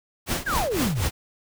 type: noise with tremolo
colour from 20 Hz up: pink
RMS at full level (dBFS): -24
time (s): 0.26-1.11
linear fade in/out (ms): 50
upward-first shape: triangle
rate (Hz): 4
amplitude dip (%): 95
type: exponential sweep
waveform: sine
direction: down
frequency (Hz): 1723 to 65.41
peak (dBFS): -23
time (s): 0.46-1.09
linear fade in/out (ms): 10
effects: none